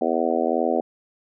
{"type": "harmonic tone", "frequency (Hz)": 82.41, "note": "E2", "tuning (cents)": 0, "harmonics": [3, 4, 5, 6, 7, 8, 9], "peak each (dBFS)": [-27, -27, -27, -27, -27, -27, -27], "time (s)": [0.01, 0.81], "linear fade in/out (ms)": 5, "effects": []}